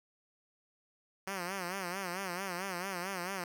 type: tone with vibrato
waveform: 5% pulse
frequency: 185.1 Hz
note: F#3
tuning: 1 cent sharp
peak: -25 dBFS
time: 1.27-3.44 s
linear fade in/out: 2 ms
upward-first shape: sine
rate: 4.5 Hz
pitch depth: 120 cents each way
effects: none